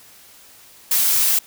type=noise; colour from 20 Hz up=blue; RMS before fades=-17 dBFS; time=0.91-1.39 s; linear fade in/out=5 ms; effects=white hiss -47 dBFS RMS until 1.46 s